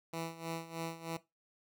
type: tone with tremolo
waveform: 10% pulse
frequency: 164.81 Hz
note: E3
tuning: in tune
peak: -28 dBFS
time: 0.13-1.17 s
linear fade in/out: 5 ms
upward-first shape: sine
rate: 3.2 Hz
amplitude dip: 80%
effects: noise-tail reverb RT60 0.2 s tail -17 dB re dry